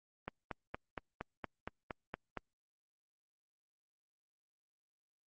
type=click train; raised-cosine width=0.5 ms; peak=-24 dBFS; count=10; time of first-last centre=0.28-2.373 s; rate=4.3 Hz; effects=Opus 32 kbps